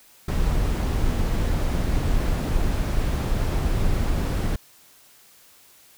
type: noise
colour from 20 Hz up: brown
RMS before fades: -22 dBFS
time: 0.28-4.56 s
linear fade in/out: 5 ms
effects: white hiss -53 dBFS RMS until 5.97 s